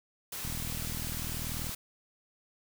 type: noise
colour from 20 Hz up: white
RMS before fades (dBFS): -39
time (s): 0.32-1.75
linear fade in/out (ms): 5
type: click train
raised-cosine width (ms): 5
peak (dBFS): -27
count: 51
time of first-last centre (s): 0.45-1.694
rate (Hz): 40.2
effects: none